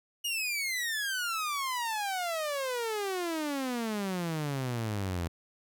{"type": "exponential sweep", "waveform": "sawtooth", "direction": "down", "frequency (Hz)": [2900, 82.1], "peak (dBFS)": -27, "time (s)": [0.24, 5.28], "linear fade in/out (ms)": 10, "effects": []}